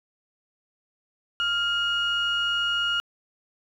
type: tone pair together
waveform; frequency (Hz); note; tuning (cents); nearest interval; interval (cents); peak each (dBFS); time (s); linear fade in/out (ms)
sine; 1396.9 / 2877; F6 / F#7; 0 / -49; octave + minor second; 1251; -24 / -24; 1.4-3; 0
effects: tanh soft clip ceiling -17 dBFS + 10-bit